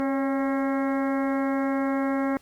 harmonic tone with a mistuned harmonic, 270.7 Hz, C#4, 41 cents flat, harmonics 1 / 2 / 3 / 4 / 5 / 6 / 7 / 8, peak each -24 / -30 / -34 / -36 / -38 / -40 / -41 / -42 dBFS, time 0-2.37 s, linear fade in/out 0 ms, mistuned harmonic 2, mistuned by +36 cents, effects pink hiss -57 dBFS RMS until 2.41 s + Opus 32 kbps

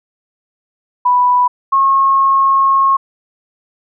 sine tone pair in turn, 987.8 / 1086 Hz, B5 / C#6, 0 / -36 cents, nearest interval major second, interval 164 cents, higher second, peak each -8 dBFS, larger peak neither, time 1.05-1.48 / 1.72-2.97 s, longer second, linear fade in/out 10 ms, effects none

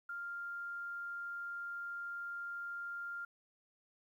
sine tone, 1396.9 Hz, F6, in tune, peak -40 dBFS, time 0.09-3.25 s, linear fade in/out 5 ms, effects 12-bit

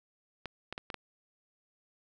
clicks, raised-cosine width 0.3 ms, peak -22 dBFS, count 5, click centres 0.457 / 0.726 / 0.779 / 0.902 / 0.943 s, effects none

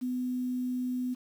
sine tone with quantisation, 250.9 Hz, B3, 28 cents sharp, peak -29 dBFS, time 0.01-1.15 s, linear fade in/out 20 ms, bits 9, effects none

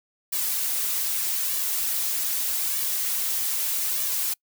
blue noise with flanger, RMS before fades -26 dBFS, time 0.32-4.34 s, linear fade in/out 10 ms, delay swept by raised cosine 1.7 to 6.5 ms, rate 0.81 Hz, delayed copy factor +0.65, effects noise-tail reverb RT60 0.1 s tail -26 dB re dry

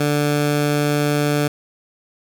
15% pulse tone, 146.83 Hz, D3, in tune, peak -10 dBFS, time 0-1.48 s, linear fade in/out 5 ms, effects none

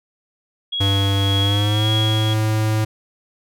sine tone with tremolo, 3316 Hz, G#7, 3 cents flat, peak -19 dBFS, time 0.72-2.34 s, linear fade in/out 10 ms, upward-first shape triangle, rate 1.8 Hz, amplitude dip 50%
square tone with pitch glide, 98.6 to 108.77 Hz, G2 to A2, +11 to -19 cents, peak -17 dBFS, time 0.8-2.85 s, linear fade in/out 10 ms, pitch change +170 cents, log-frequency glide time 1.4-1.9 s
effects none

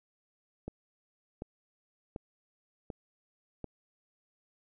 click train, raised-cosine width 2 ms, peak -25 dBFS, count 5, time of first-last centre 0.68-3.643 s, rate 1.35 Hz, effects none

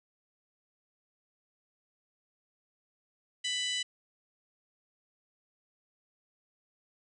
harmonic tone, 993 Hz, B5, 9 cents sharp, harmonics 2 / 3 / 4 / 5 / 6 / 7 / 8 / 9, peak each -38 / -33 / -38 / -46 / -45 / -45 / -43 / -50 dBFS, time 3.44-3.83 s, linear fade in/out 10 ms, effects none

